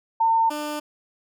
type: tone pair in turn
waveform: sine / 15% pulse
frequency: 905 / 298.6 Hz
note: A5 / D4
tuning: +48 / +29 cents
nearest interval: octave + perfect fifth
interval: 1919 cents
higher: first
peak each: -16 / -21 dBFS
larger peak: first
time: 0.2-0.5 / 0.5-0.8 s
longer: neither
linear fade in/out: 10 ms
effects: none